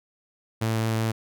sawtooth tone, 111.8 Hz, A2, 28 cents sharp, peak -19 dBFS, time 0.61-1.12 s, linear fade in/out 10 ms, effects none

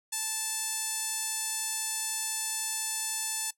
sawtooth tone with band-pass filter, 878 Hz, A5, 4 cents flat, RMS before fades -33 dBFS, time 0.12-3.51 s, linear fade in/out 10 ms, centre 8600 Hz, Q 2.1, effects noise-tail reverb RT60 0.1 s tail -19 dB re dry

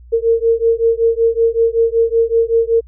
sine beating tone pair, 455.9 / 461.2 Hz, A#4 / A#4, -39 / -19 cents, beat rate 5.3 Hz, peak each -14 dBFS, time 0.12-2.81 s, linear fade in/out 20 ms, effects added 60 Hz sine -37 dBFS peak until 2.87 s

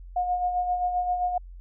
sine tone with tremolo, 719 Hz, F#5, 50 cents flat, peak -21 dBFS, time 0.16-1.38 s, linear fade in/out 5 ms, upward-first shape sine, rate 7.6 Hz, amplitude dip 50%, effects added 44 Hz sine -40 dBFS peak until 1.6 s

